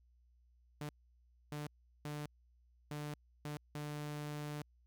sawtooth tone bursts at uneven times, 148.4 Hz, D3, 18 cents sharp, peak -37 dBFS, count 6, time 0.81-0.89 / 1.52-1.67 / 2.05-2.26 / 2.91-3.14 / 3.45-3.57 / 3.75-4.62 s, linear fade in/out 2 ms, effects added 60 Hz sine -66 dBFS peak until 4.86 s

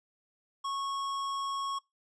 triangle tone with hard clipping, 1100 Hz, C#6, 14 cents flat, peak -34 dBFS, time 0.64-1.79 s, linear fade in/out 10 ms, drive 17 dB, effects noise-tail reverb RT60 0.2 s tail -25 dB re dry + resampled to 22050 Hz

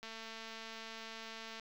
click train, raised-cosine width 0.2 ms, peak -30 dBFS, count 352, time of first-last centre 0.03-1.597 s, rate 224 Hz, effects low-pass 6000 Hz 12 dB/octave + 10-bit

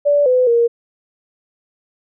sine tone with pitch steps, 579 / 505 / 469.2 Hz, D5 / B4 / A#4, -25 / +39 / +11 cents, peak -10 dBFS, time 0.05-0.68 s, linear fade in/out 20 ms, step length 210 ms, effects none

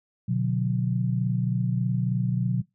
sine chord, B minor, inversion none, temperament equal with one note detuned, 123.47 / 146.83 / 182.13 Hz, B2 / D3 / F#3, 0 / 0 / -27 cents, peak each -25 / -30 / -26 dBFS, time 0.28-2.62 s, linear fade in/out 10 ms, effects noise-tail reverb RT60 0.2 s tail -23 dB re dry

